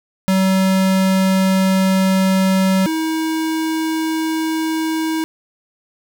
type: tone pair in turn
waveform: square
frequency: 190 / 319.5 Hz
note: F#3 / D#4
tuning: +46 / +46 cents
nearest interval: major sixth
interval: 900 cents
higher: second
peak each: -13 / -18 dBFS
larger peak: first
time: 0.28-2.86 / 2.86-5.24 s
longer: first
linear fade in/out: 0 ms
effects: none